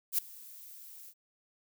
violet noise with ADSR envelope, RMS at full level -27 dBFS, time 0.12-1.14 s, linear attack 64 ms, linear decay 4 ms, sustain -23 dB, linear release 56 ms, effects none

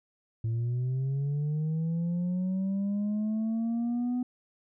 sine linear sweep, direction up, 111.6 to 250 Hz, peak -24 dBFS, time 0.44-4.23 s, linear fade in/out 5 ms, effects tanh soft clip ceiling -26 dBFS

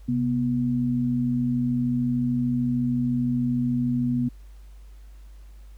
sine tone pair together, 130.48 / 243.9 Hz, C3 / B3, -4 / -21 cents, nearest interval major seventh, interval 1083 cents, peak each -27 / -22 dBFS, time 0.08-4.29 s, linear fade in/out 10 ms, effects added 50 Hz sine -42 dBFS peak until 5.77 s + pink hiss -62 dBFS RMS until 5.77 s

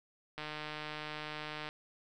click train, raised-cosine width 0.3 ms, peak -25 dBFS, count 200, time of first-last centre 0.38-1.689 s, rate 152 Hz, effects none

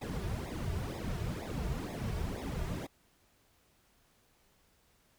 brown noise with flanger, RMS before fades -37 dBFS, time 0.01-2.87 s, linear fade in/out 10 ms, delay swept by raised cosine 0.67 to 3.87 ms, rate 2.1 Hz, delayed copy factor -0.9, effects pink hiss -69 dBFS RMS until 5.18 s

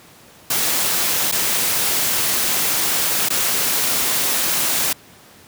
white noise with dropouts, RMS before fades -19 dBFS, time 0.5-4.93 s, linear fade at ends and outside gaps 5 ms, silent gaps 1.315-1.322 / 3.288-3.302 s, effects pink hiss -46 dBFS RMS until 5.47 s + high-pass 100 Hz 12 dB/octave

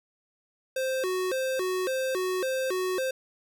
square tone with vibrato, 440 Hz, A4, in tune, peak -27 dBFS, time 0.76-3.11 s, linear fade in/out 5 ms, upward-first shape square, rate 1.8 Hz, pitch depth 300 cents each way, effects none

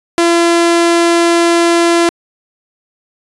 sawtooth tone, 340 Hz, F4, 46 cents flat, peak -4 dBFS, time 0.18-2.09 s, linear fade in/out 0 ms, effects resampled to 24000 Hz

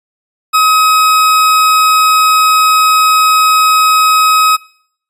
40% pulse tone, 1270 Hz, D#6, 35 cents sharp, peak -5 dBFS, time 0.53-4.57 s, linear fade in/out 20 ms, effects noise-tail reverb RT60 0.6 s tail -22 dB re dry + resampled to 32000 Hz

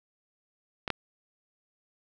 clicks, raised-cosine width 0.3 ms, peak -15 / -11 dBFS, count 2, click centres 0.878 / 0.903 s, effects none

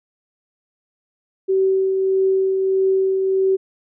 sine tone with tremolo, 382.5 Hz, G4, 42 cents flat, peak -13 dBFS, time 1.48-3.57 s, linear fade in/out 20 ms, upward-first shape triangle, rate 1.6 Hz, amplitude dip 35%, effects none

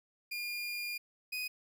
30% pulse tone pair in turn, 2417 / 2495 Hz, D7 / D#7, +49 / +4 cents, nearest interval minor second, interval 55 cents, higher second, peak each -34 / -33 dBFS, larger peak second, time 0.31-0.98 / 1.32-1.48 s, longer first, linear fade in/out 10 ms, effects none

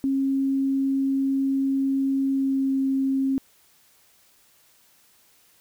sine tone with pitch glide, 270.9 to 268.7 Hz, C#4 to C4, -40 to +46 cents, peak -20 dBFS, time 0.04-3.38 s, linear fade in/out 0 ms, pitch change -14 cents, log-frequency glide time 2.3-2.77 s, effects white hiss -59 dBFS RMS until 5.6 s

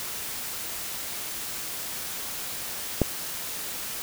click, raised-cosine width 2 ms, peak -6 dBFS, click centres 3.017 s, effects white hiss -34 dBFS RMS until 4.02 s

